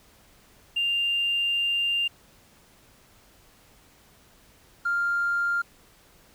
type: tone pair in turn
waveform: triangle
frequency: 2794 / 1397 Hz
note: F7 / F6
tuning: 0 / 0 cents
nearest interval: octave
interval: 1200 cents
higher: first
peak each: -19 dBFS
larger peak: neither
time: 0.76-2.08 / 4.85-5.62 s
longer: first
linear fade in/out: 10 ms
effects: tanh soft clip ceiling -20 dBFS + pink hiss -57 dBFS RMS until 6.34 s